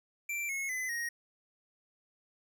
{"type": "tone with pitch steps", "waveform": "square", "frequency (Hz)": [2349, 2179, 2021, 1875.2], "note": ["D7", "C#7", "B6", "A#6"], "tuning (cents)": [0, -30, 39, 10], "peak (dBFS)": -34, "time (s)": [0.29, 1.09], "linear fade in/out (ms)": 5, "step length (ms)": 200, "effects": []}